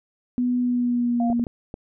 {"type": "tone with pitch glide", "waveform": "sine", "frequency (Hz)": [246.9, 237.4], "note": ["B3", "A#3"], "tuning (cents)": [0, 32], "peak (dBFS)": -19, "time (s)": [0.38, 1.44], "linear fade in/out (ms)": 0, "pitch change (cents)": -68, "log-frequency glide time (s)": [0.6, 1.31]}
{"type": "tone", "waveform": "sine", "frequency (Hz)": 698.5, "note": "F5", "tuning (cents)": 0, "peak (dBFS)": -26, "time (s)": [1.2, 1.33], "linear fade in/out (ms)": 2}
{"type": "clicks", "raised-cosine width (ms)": 2, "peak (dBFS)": -20, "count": 4, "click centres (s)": [1.301, 1.396, 1.468, 1.741]}
{"effects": []}